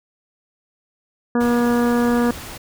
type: harmonic tone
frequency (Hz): 239.6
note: A#3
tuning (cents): +48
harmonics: 1 / 2 / 3 / 4 / 5 / 6 / 7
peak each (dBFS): -16 / -21 / -29 / -29 / -30 / -33 / -32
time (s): 1.35-2.31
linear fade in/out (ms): 2
type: noise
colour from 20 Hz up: pink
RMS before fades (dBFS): -34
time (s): 1.4-2.58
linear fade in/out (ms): 10
effects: none